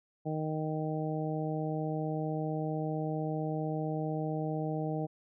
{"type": "harmonic tone", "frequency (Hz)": 155.56, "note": "D#3", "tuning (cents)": 0, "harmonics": [1, 2, 3, 4, 5], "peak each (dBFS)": [-34, -37, -39, -40, -41], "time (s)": [0.25, 5.07], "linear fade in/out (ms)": 20, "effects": []}